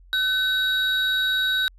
triangle tone pair together, 1516 / 3820 Hz, F#6 / A#7, +42 / +42 cents, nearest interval octave + major third, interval 1600 cents, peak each -21 dBFS, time 0.13-1.68 s, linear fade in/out 0 ms, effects added 44 Hz sine -47 dBFS peak until 1.78 s + resampled to 32000 Hz

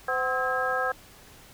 sine tone cluster, 514 / 754 / 1048 / 1293 / 1621 Hz, C5 / F#5 / C6 / E6 / G#6, -31 / +32 / +2 / -34 / -42 cents, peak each -30 / -31 / -36 / -30 / -29 dBFS, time 0.08-0.92 s, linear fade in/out 5 ms, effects pink hiss -51 dBFS RMS until 1.53 s

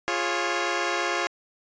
10% pulse chord, Db major, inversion first, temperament equal with one note detuned, 349.2 / 415.3 / 548.3 Hz, F4 / Ab4 / Db5, 0 / 0 / -19 cents, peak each -19 / -22 / -21 dBFS, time 0.08-1.27 s, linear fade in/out 0 ms, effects resampled to 16000 Hz

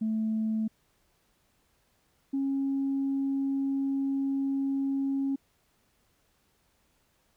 sine tone pair in turn, 219.4 / 273.3 Hz, A3 / C#4, -5 / -24 cents, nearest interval major third, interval 381 cents, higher second, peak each -25 dBFS, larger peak neither, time 0.01-0.68 / 2.33-5.36 s, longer second, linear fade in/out 10 ms, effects tanh soft clip ceiling -22 dBFS + pink hiss -70 dBFS RMS until 7.36 s

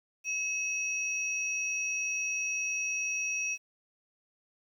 sine tone pair together, 2574 / 5755 Hz, E7 / F#8, -42 / -49 cents, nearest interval octave + major second, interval 1393 cents, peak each -31 / -35 dBFS, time 0.24-3.58 s, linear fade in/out 50 ms, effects 10-bit

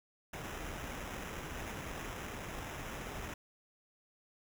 pink noise with sample-and-hold, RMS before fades -43 dBFS, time 0.33-3.34 s, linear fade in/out 5 ms, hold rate 4410 Hz, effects none

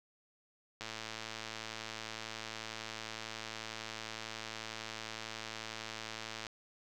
click train, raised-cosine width 0.2 ms, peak -24 dBFS, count 629, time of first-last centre 0.81-6.468 s, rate 111 Hz, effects none

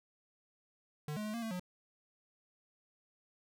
square tone with pitch steps, 150 / 211.9 / 213.5 / 233 / 223.8 / 180.6 Hz, D3 / G#3 / G#3 / A#3 / A3 / F#3, +37 / +35 / +48 / -1 / +30 / -42 cents, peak -38 dBFS, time 1.08-1.596 s, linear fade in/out 2 ms, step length 86 ms, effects none

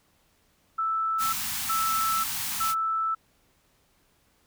sine tone bursts, 1318.5 Hz, E6, in tune, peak -24 dBFS, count 3, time 0.78-3.15 s, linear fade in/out 10 ms, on 550 ms, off 360 ms
white band-stop noise, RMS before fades -31 dBFS, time 1.18-2.75 s, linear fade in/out 50 ms, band 280 to 740 Hz, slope 96 dB/octave
effects pink hiss -66 dBFS RMS until 4.46 s

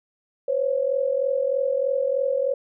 sine tone pair together, 507 / 550.2 Hz, B4 / C#5, +45 / -13 cents, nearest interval minor second, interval 142 cents, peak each -24 / -22 dBFS, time 0.48-2.54 s, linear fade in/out 5 ms, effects none

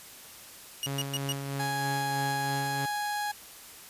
sawtooth tone bursts, 2876 Hz, F#7, 50 cents flat, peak -26 dBFS, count 4, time 0.83-1.322 s, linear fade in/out 0 ms, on 33 ms, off 120 ms
sawtooth tone with tremolo, 138.59 Hz, C#3, in tune, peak -27 dBFS, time 0.86-2.86 s, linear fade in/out 10 ms, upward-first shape sine, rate 3.1 Hz, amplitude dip 35%
30% pulse tone, 830.6 Hz, G#5, in tune, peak -27 dBFS, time 1.59-3.32 s, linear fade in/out 10 ms
effects white hiss -48 dBFS RMS until 3.89 s + resampled to 32000 Hz

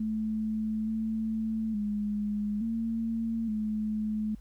sine tone with pitch steps, 217.6 / 221 / 208.1 / 227.1 / 214.5 Hz, A3 / A3 / G#3 / A#3 / A3, -19 / +8 / +4 / -45 / -44 cents, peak -28 dBFS, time 0-4.35 s, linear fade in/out 5 ms, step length 870 ms, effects added 50 Hz sine -46 dBFS peak until 4.4 s + pink hiss -67 dBFS RMS until 4.4 s

